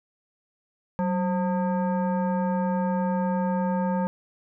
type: tone with frequency modulation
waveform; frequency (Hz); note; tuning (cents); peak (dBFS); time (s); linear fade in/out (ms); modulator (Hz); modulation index
sine; 188.2; F#3; +30; -22; 0.99-4.07; 0; 716; 0.9
effects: none